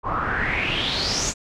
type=noise with low-pass filter sweep; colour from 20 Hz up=pink; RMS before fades=-24 dBFS; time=0.03-1.34 s; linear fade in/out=50 ms; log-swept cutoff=1000 to 7200 Hz; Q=6.8; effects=none